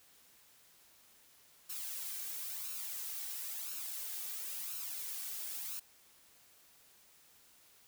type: noise with flanger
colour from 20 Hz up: blue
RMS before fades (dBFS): -42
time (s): 1.69-5.8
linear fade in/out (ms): 10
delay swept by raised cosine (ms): 0.73 to 2.63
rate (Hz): 0.98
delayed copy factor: +0.6
effects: white hiss -64 dBFS RMS until 7.87 s